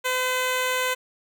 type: tone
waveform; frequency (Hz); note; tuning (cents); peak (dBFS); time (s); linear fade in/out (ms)
10% pulse; 509; C5; -48; -14; 0.04-0.95; 20
effects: none